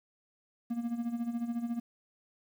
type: tone with tremolo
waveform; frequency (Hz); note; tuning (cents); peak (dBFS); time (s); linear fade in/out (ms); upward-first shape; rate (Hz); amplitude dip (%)
triangle; 235.3; A#3; +16; -27; 0.7-1.8; 10; sine; 14; 70
effects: 10-bit